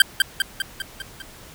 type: tone with echo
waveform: 25% pulse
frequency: 1578 Hz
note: G6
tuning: 11 cents sharp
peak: -5 dBFS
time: 0-0.02 s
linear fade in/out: 2 ms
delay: 200 ms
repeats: 6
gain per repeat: -4 dB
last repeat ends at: 1.22 s
effects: pink hiss -44 dBFS RMS until 1.54 s